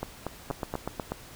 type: two click trains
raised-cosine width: 1 ms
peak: -17 / -16 dBFS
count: 4 / 6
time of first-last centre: 0.03-0.739 / 0.51-1.12 s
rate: 4.23 / 8.2 Hz
effects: pink hiss -48 dBFS RMS until 1.35 s